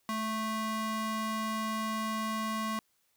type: ring-modulated tone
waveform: square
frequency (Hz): 440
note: A4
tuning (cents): 0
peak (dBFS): -29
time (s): 0.09-2.79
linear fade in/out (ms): 0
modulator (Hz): 658
effects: white hiss -73 dBFS RMS until 3.16 s